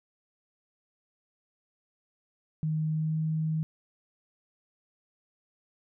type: tone with pitch glide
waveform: sine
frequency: 156.1 to 157.73 Hz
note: D#3 to D#3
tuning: +6 to +24 cents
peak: -26 dBFS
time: 2.63-3.63 s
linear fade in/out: 0 ms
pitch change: +18 cents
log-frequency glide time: 2.9-3.19 s
effects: none